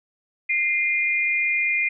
sine tone pair together, 2092 / 2433 Hz, C7 / D#7, -1 / -39 cents, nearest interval minor third, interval 262 cents, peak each -22 dBFS, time 0.49-1.89 s, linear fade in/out 10 ms, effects none

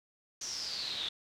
brown noise with band-pass filter sweep, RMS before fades -38 dBFS, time 0.41-1.09 s, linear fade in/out 5 ms, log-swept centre 6000 to 3500 Hz, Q 9.5, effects none

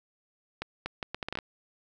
accelerating click train, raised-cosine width 0.3 ms, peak -17 dBFS, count 10, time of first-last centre 0.62-1.388 s, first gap 240 ms, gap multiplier 0.7, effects none

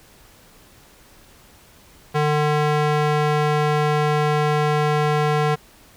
square tone with band-pass filter, 150 Hz, D3, 37 cents sharp, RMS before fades -19 dBFS, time 2.14-5.56 s, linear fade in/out 20 ms, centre 880 Hz, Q 0.53, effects pink hiss -50 dBFS RMS until 5.96 s

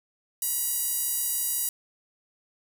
sawtooth tone with high-pass filter, 966 Hz, B5, 39 cents flat, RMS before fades -28 dBFS, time 0.42-1.69 s, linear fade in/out 2 ms, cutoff 9900 Hz, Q 1.2, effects none

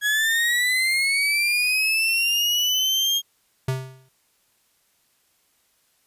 35% pulse linear sweep, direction up, 1661.2 to 3249 Hz, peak -17 dBFS, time 0.01-3.22 s, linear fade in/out 50 ms
square tone with exponential decay, 131 Hz, C3, 2 cents sharp, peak -20 dBFS, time 3.68-4.09 s, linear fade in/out 5 ms, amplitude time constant 88 ms
effects white hiss -65 dBFS RMS until 6.06 s + resampled to 32000 Hz

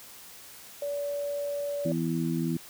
sine tone, 574 Hz, D5, 40 cents flat, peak -29 dBFS, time 0.82-1.92 s, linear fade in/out 2 ms
harmonic tone, 82.41 Hz, E2, in tune, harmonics 2 / 3 / 4, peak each -29 / -31 / -32 dBFS, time 1.85-2.57 s, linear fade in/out 5 ms
effects white hiss -48 dBFS RMS until 2.69 s

